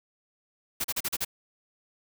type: noise bursts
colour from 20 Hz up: white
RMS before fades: -29 dBFS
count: 6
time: 0.8-1.249 s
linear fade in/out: 10 ms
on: 44 ms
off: 37 ms
effects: none